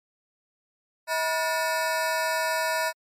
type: ring-modulated tone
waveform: 25% pulse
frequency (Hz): 804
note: G5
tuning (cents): +44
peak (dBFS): -17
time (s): 1.07-2.93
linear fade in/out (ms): 50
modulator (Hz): 164
effects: MP3 64 kbps